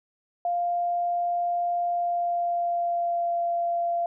sine tone with pitch glide, 698.5 to 688.5 Hz, F5 to F5, 0 to -25 cents, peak -23 dBFS, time 0.45-4.06 s, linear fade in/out 2 ms, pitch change -25 cents, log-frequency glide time 1.86-3.38 s, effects none

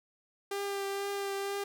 sawtooth tone with vibrato, 397.6 Hz, G4, 25 cents sharp, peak -29 dBFS, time 0.51-1.64 s, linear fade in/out 5 ms, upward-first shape triangle, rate 2.1 Hz, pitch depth 18 cents each way, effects none

